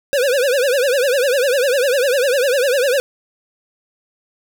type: tone with vibrato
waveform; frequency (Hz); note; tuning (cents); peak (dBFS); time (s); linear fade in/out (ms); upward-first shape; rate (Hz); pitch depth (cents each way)
square; 527; C5; +12; -14; 0.13-3; 0; triangle; 10; 200
effects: none